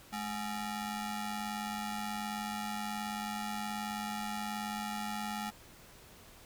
sawtooth ring-modulated tone, 523.3 Hz, C5, in tune, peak -29 dBFS, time 0.12-5.51 s, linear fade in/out 20 ms, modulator 311 Hz, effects pink hiss -56 dBFS RMS until 6.45 s

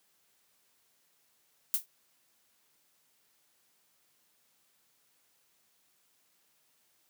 violet noise with exponential decay, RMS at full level -24 dBFS, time 1.74-1.86 s, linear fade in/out 0 ms, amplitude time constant 24 ms, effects white hiss -71 dBFS RMS until 7.09 s + high-pass 100 Hz 12 dB/octave

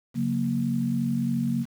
sine chord, F# major, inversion second, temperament equal with one note detuned, 138.59 / 181.92 / 233.1 Hz, C#3 / F#3 / A#3, 0 / -29 / 0 cents, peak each -29 / -30 / -25 dBFS, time 0.14-1.66 s, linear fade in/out 50 ms, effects 8-bit

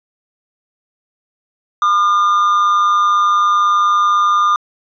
triangle tone with amplitude modulation, 1207 Hz, D6, 47 cents sharp, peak -6 dBFS, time 1.82-4.56 s, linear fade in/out 2 ms, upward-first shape sine, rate 190 Hz, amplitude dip 50%, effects resampled to 16000 Hz

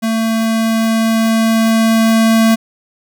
square tone with level ramp, 224.4 Hz, A3, 34 cents sharp, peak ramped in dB -14 to -8 dBFS, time 0.02-2.56 s, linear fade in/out 20 ms, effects none

